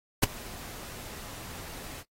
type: noise with ADSR envelope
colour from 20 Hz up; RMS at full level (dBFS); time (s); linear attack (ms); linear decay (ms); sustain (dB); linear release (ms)
pink; -19; 0.22-2.04; 16; 12; -24; 44
effects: noise-tail reverb RT60 0.1 s tail -19 dB re dry + AAC 48 kbps